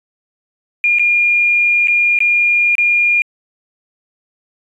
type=tone with dropouts; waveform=triangle; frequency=2416 Hz; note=D7; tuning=48 cents sharp; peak=-6 dBFS; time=0.84-3.22 s; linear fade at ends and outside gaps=1 ms; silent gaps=0.986-0.995 / 1.873-1.882 / 2.189-2.204 / 2.753-2.782 s; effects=tanh soft clip ceiling -8 dBFS + resampled to 24000 Hz